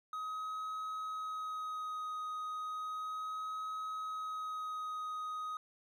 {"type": "tone with vibrato", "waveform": "triangle", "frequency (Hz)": 1262, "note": "D#6", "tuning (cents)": 24, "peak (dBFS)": -36, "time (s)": [0.13, 5.57], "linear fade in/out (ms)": 2, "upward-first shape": "sine", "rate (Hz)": 0.34, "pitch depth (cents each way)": 14, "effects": []}